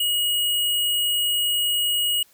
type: tone with sample-and-hold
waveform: sine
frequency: 2900 Hz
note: F#7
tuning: 35 cents flat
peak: -19 dBFS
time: 0-2.23 s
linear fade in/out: 5 ms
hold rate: 11025 Hz
effects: white hiss -57 dBFS RMS until 2.33 s